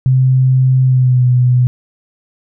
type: tone with pitch glide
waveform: sine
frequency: 130 to 124.78 Hz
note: C3 to B2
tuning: -11 to +18 cents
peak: -7 dBFS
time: 0.06-1.67 s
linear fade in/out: 0 ms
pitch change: -71 cents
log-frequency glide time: 0.84-1.26 s
effects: none